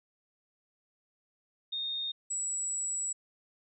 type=tone pair in turn; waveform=sine; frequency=3683 / 7829 Hz; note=A#7 / B8; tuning=-22 / -16 cents; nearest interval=octave + minor second; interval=1306 cents; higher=second; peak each=-32 / -31 dBFS; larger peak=second; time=1.72-2.12 / 2.3-3.13 s; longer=second; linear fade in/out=10 ms; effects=none